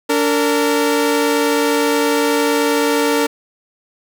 sawtooth tone pair together, 288.8 / 458.4 Hz, D4 / A#4, -29 / -29 cents, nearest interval minor sixth, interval 800 cents, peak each -13 / -12 dBFS, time 0.09-3.27 s, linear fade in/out 10 ms, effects none

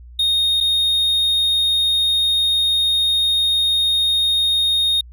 triangle tone with dropouts, 3707 Hz, A#7, 10 cents flat, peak -13 dBFS, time 0.19-5.01 s, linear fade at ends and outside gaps 5 ms, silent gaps 0.604-0.608 s, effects added 60 Hz sine -37 dBFS peak until 5.12 s

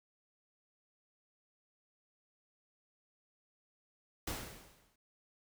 pink noise with exponential decay, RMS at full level -37 dBFS, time 4.27-4.96 s, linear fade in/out 5 ms, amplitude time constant 150 ms, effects none

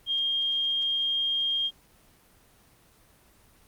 sine tone, 3220 Hz, G7, 46 cents sharp, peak -24 dBFS, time 0.06-1.71 s, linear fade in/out 50 ms, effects pink hiss -59 dBFS RMS until 3.67 s + Opus 24 kbps

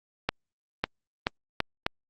accelerating click train, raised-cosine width 0.3 ms, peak -8 dBFS, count 5, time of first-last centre 0.29-1.865 s, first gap 550 ms, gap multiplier 0.78, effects Opus 48 kbps

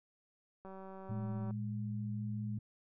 click train, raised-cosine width 1 ms, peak -37 dBFS, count 165, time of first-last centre 0.65-1.509 s, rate 191 Hz
sine tone, 113.1 Hz, A2, 48 cents sharp, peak -38 dBFS, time 1.09-2.59 s, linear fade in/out 5 ms
sine tone with pitch glide, 207 to 208.4 Hz, G#3 to G#3, -5 to +6 cents, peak -40 dBFS, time 1.11-2.58 s, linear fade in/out 5 ms, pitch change +11 cents, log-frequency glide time 2.17-2.29 s
effects none

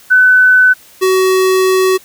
sine / square tone pair in turn, 1506 / 375.6 Hz, F#6 / F#4, +30 / +26 cents, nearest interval 2 octaves, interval 2404 cents, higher first, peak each -4 / -9 dBFS, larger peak first, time 0.1-0.74 / 1.01-1.98 s, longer second, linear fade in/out 20 ms, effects white hiss -42 dBFS RMS until 2.04 s

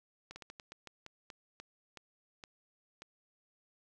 slowing click train, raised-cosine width 0.2 ms, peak -30 dBFS, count 13, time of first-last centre 0.31-3.02 s, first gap 50 ms, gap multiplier 1.25, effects 11-bit

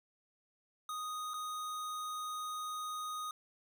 square tone with dropouts, 1243 Hz, D#6, 2 cents flat, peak -39 dBFS, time 0.89-3.31 s, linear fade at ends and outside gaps 2 ms, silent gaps 1.336-1.34 s, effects none

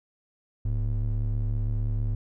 triangle ring-modulated tone, 72.3 Hz, D2, 27 cents flat, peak -19 dBFS, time 0.65-2.15 s, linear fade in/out 5 ms, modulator 34.6 Hz, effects none

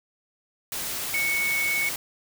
sine tone in noise, 2217 Hz, C#7, in tune, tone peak -23 dBFS, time 1.14-1.89 s, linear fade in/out 2 ms, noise white, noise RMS -31 dBFS, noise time 0.72-1.96 s, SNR +5 dB, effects none

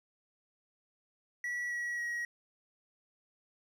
triangle tone with pitch steps, 1940 / 1921 / 1902.3 Hz, B6 / B6 / A#6, -31 / -48 / +35 cents, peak -32 dBFS, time 1.44-2.25 s, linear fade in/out 2 ms, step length 270 ms, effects none

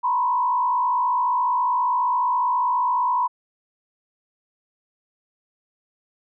sine tone with frequency modulation, 987.8 Hz, B5, in tune, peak -18 dBFS, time 0.03-3.28 s, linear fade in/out 20 ms, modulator 54.7 Hz, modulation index 0.89, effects none

